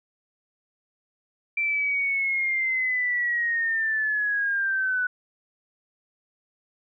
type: linear sweep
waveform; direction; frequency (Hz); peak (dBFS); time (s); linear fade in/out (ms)
sine; down; 2349 to 1479; -22; 1.57-5.07; 5
effects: none